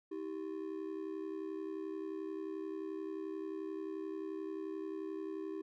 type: ring-modulated tone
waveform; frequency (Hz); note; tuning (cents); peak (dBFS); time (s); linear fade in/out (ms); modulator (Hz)
triangle; 354.7; F4; +27; -34; 0.11-5.62; 10; 35.7
effects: none